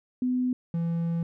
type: tone pair in turn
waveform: sine / triangle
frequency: 251.5 / 167.86 Hz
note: B3 / E3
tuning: +32 / +32 cents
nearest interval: perfect fifth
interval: 700 cents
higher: first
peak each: -23 dBFS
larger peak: neither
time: 0.22-0.53 / 0.74-1.23 s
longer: second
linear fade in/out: 2 ms
effects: none